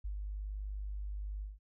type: tone with ADSR envelope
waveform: sine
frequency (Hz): 50.5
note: G#1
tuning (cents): -48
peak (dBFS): -35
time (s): 0.04-1.59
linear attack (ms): 11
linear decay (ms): 97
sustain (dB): -2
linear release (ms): 170
effects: none